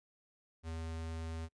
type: tone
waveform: square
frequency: 81.4 Hz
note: E2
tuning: 21 cents flat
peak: -40 dBFS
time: 0.63-1.49 s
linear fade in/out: 50 ms
effects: noise-tail reverb RT60 0.1 s tail -25 dB re dry + resampled to 22050 Hz